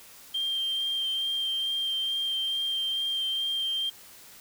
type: tone with vibrato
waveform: sine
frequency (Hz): 3170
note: G7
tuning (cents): +19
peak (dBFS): -25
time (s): 0.34-3.9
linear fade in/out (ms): 10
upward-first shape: sine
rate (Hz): 2.3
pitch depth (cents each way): 11
effects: tanh soft clip ceiling -23 dBFS + white hiss -50 dBFS RMS until 4.4 s